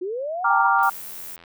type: linear sweep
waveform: sine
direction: up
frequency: 345.5 to 987.8 Hz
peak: -25 dBFS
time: 0.01-0.69 s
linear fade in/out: 10 ms
type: chord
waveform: sine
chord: G minor seventh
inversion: none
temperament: equal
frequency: 784 / 932.3 / 1174.7 / 1396.9 Hz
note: G5 / Bb5 / D6 / F6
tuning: 0 / 0 / 0 / 0 cents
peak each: -21 dBFS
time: 0.44-0.9 s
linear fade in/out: 10 ms
type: click train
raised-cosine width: 0.3 ms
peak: -30 dBFS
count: 56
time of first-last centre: 0.79-1.438 s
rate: 84.9 Hz
type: noise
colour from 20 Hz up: violet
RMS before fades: -36 dBFS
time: 0.83-1.36 s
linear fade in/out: 0 ms
effects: none